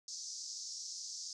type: band-pass noise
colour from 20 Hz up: white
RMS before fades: -45 dBFS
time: 0.08-1.33 s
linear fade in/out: 2 ms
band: 4800 to 6500 Hz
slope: 48 dB/octave
effects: none